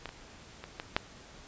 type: clicks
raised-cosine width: 0.3 ms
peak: -21 / -26 / -25 / -20 / -9 dBFS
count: 5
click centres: 0.057 / 0.091 / 0.64 / 0.799 / 0.965 s
effects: pink hiss -52 dBFS RMS until 1.47 s + resampled to 16000 Hz